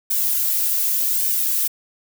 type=noise with flanger; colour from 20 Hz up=violet; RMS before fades=-20 dBFS; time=0.1-1.68 s; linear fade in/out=10 ms; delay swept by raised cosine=1.5 to 3.2 ms; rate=0.86 Hz; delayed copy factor=-0.7; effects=none